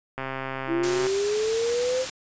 click train, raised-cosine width 0.5 ms, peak -16 dBFS, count 119, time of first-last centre 0.18-1.067 s, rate 133 Hz
sine linear sweep, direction up, 326.8 to 523.3 Hz, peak -22 dBFS, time 0.67-2.06 s, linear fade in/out 50 ms
white noise, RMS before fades -31 dBFS, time 0.83-2.1 s, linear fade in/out 5 ms
effects resampled to 16000 Hz

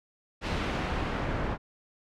pink noise with low-pass filter sweep, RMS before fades -31 dBFS, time 0.41-1.58 s, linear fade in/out 50 ms, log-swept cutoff 3400 to 1500 Hz, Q 0.74, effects none

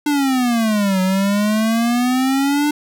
square exponential two-way sweep, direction down then up, 298.8 to 185 to 298.8 Hz, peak -15 dBFS, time 0.06-2.71 s, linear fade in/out 5 ms, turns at 1.01 s, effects none

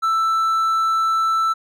triangle tone, 1325 Hz, E6, 9 cents sharp, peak -14 dBFS, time 0.02-1.54 s, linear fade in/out 20 ms, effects none

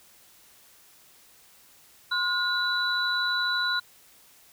sine tone cluster, 1046 / 1438 / 3956 Hz, C6 / F#6 / B7, -1 / -50 / +2 cents, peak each -33 / -26 / -28 dBFS, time 2.11-3.8 s, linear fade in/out 10 ms, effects white hiss -56 dBFS RMS until 4.52 s

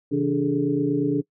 sine tone cluster, 134.3 / 162.7 / 289.2 / 409.3 / 437.9 Hz, C3 / E3 / D4 / G#4 / A4, +46 / -22 / -27 / -25 / -8 cents, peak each -30 / -30 / -21 / -28 / -29 dBFS, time 0.11-1.22 s, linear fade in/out 20 ms, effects noise-tail reverb RT60 0.1 s tail -22 dB re dry

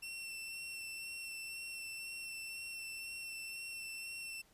sawtooth tone with vibrato, 2700 Hz, E7, 41 cents sharp, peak -40 dBFS, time 0.02-4.42 s, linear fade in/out 10 ms, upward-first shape sine, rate 2 Hz, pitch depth 15 cents each way, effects pink hiss -68 dBFS RMS until 4.53 s + resampled to 32000 Hz

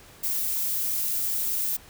violet noise, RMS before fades -27 dBFS, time 0.23-1.77 s, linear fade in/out 10 ms, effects pink hiss -50 dBFS RMS until 1.89 s

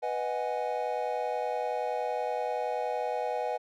triangle chord, G# minor seventh, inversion first, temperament equal, 493.9 / 622.3 / 740 / 830.6 Hz, B4 / D#5 / F#5 / G#5, 0 / 0 / 0 / 0 cents, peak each -32 / -33 / -33 / -33 dBFS, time 0.02-3.58 s, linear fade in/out 20 ms, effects none

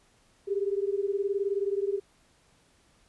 sine beating tone pair, 392 / 411 Hz, G4 / G#4, 0 / -18 cents, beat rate 19 Hz, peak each -28 / -30 dBFS, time 0.47-2 s, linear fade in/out 20 ms, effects pink hiss -64 dBFS RMS until 3.08 s + resampled to 24000 Hz

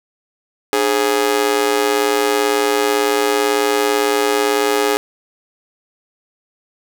sawtooth tone with amplitude modulation, 415.3 Hz, G#4, in tune, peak -6 dBFS, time 0.73-4.97 s, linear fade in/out 0 ms, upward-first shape sine, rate 118 Hz, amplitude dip 90%, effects none

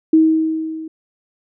sine tone with level ramp, 318.3 Hz, D#4, 39 cents sharp, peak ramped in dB -6 to -27 dBFS, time 0.13-0.88 s, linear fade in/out 5 ms, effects none

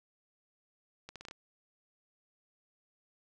accelerating click train, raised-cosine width 0.2 ms, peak -28 dBFS, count 6, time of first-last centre 1.09-1.311 s, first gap 67 ms, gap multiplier 0.79, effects none

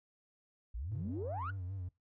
sine exponential sweep, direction up, 49.26 to 1525 Hz, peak -37 dBFS, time 0.74-1.51 s, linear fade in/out 10 ms
triangle tone with vibrato, 93.6 Hz, F#2, 20 cents sharp, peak -36 dBFS, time 0.91-1.89 s, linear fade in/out 10 ms, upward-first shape sine, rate 5.1 Hz, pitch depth 84 cents each way
effects noise-tail reverb RT60 0.2 s tail -22 dB re dry + tanh soft clip ceiling -31 dBFS

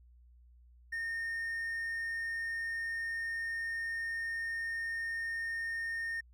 triangle tone with hard clipping, 1832 Hz, A#6, 31 cents flat, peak -35 dBFS, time 0.92-6.21 s, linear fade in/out 10 ms, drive 5 dB, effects added 60 Hz sine -57 dBFS peak until 6.33 s

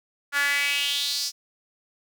sawtooth tone with high-pass filter sweep, 284.7 Hz, C#4, 46 cents sharp, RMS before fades -25 dBFS, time 0.32-1.32 s, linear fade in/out 50 ms, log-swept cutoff 1500 to 5400 Hz, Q 4.5, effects none

